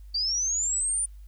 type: linear sweep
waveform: sine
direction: up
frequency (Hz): 4580 to 9397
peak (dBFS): -24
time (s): 0.14-1.06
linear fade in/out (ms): 10
effects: added 50 Hz sine -42 dBFS peak until 1.27 s + white hiss -68 dBFS RMS until 1.27 s